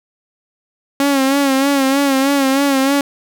sawtooth tone with vibrato, 274.2 Hz, C#4, 19 cents flat, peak -8 dBFS, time 1-3.01 s, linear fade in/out 2 ms, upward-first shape sine, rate 3.2 Hz, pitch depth 58 cents each way, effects none

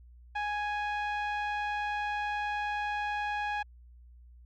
sawtooth tone with low-pass filter, 830.6 Hz, G#5, in tune, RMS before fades -33 dBFS, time 0.35-3.63 s, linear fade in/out 10 ms, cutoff 2300 Hz, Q 1.3, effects added 60 Hz sine -51 dBFS peak until 4.45 s

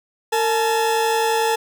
40% pulse tone pair together, 455.6 / 860 Hz, A#4 / A5, -40 / -40 cents, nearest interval major seventh, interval 1100 cents, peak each -19 dBFS, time 0.32-1.56 s, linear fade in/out 10 ms, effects none

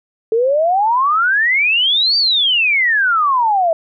sine exponential two-way sweep, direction up then down, 435.1 to 4699 to 638 Hz, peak -11 dBFS, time 0.32-3.73 s, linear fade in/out 2 ms, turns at 2.17 s, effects none

